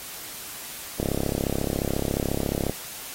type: click train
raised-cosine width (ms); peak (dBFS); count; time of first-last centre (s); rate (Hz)
2; -12; 59; 1-2.696; 34.2
effects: white hiss -38 dBFS RMS until 3.14 s + AAC 48 kbps